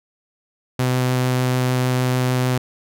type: tone with vibrato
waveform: sawtooth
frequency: 126.9 Hz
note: B2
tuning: 47 cents sharp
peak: -13 dBFS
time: 0.79-2.58 s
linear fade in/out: 5 ms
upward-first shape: triangle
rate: 6.7 Hz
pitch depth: 9 cents each way
effects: none